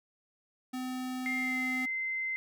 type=tone; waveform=square; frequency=255.3 Hz; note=C4; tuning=42 cents flat; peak=-35 dBFS; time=0.73-1.86 s; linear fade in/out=10 ms
type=tone with pitch glide; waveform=sine; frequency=2107 to 2071 Hz; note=C7 to C7; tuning=+12 to -18 cents; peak=-31 dBFS; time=1.26-2.36 s; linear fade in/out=0 ms; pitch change=-30 cents; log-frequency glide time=1.38-1.57 s
effects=none